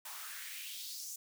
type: noise with high-pass filter sweep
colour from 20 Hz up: white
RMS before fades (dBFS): -45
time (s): 0.05-1.16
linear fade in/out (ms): 5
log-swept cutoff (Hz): 870 to 6900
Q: 2.6
effects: none